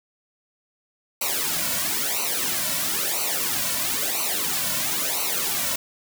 white noise with flanger, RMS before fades -25 dBFS, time 1.21-5.76 s, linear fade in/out 5 ms, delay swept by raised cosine 0.58 to 2.48 ms, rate 1 Hz, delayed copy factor -0.9, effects none

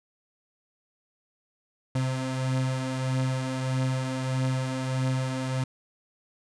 35% pulse beating tone pair, 130 / 131.6 Hz, C3 / C3, -11 / +10 cents, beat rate 1.6 Hz, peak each -25 / -31 dBFS, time 1.95-5.64 s, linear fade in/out 5 ms, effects resampled to 22050 Hz

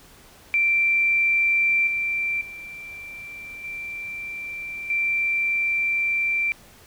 sine tone with level steps, 2351 Hz, D7, 1 cent sharp, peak -17 / -22 / -35 / -30 / -20 dBFS, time 0.54-6.52 s, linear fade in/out 0 ms, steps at 1.87 / 2.41 / 3.64 / 4.9 s, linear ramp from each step 2 ms, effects pink hiss -50 dBFS RMS until 6.86 s

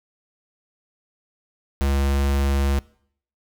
square tone, 69.3 Hz, C#2, in tune, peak -19 dBFS, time 1.81-2.79 s, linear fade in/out 0 ms, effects noise-tail reverb RT60 0.6 s tail -22 dB re dry

